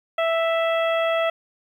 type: harmonic tone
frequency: 659.3 Hz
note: E5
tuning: in tune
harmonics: 1 / 2 / 3 / 4 / 5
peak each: -20 / -27 / -30 / -32 / -34 dBFS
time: 0.18-1.3 s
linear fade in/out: 5 ms
effects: 9-bit